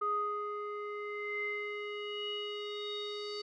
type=tone with low-pass filter sweep; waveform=square; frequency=415.3 Hz; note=G#4; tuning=in tune; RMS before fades=-38 dBFS; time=0.01-3.42 s; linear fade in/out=10 ms; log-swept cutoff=1200 to 4500 Hz; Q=9.5; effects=none